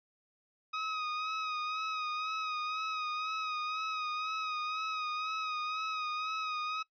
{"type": "tone with vibrato", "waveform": "sawtooth", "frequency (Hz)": 1259, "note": "D#6", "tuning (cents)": 20, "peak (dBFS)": -30, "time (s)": [0.73, 6.83], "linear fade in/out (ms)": 10, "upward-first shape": "sine", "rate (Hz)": 2, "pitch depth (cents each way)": 38, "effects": ["noise-tail reverb RT60 0.1 s tail -21 dB re dry", "resampled to 11025 Hz"]}